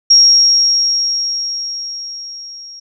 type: tone with level ramp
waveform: sine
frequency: 5588 Hz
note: F8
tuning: in tune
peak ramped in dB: -3 to -31 dBFS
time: 0.1-2.8 s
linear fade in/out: 10 ms
effects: none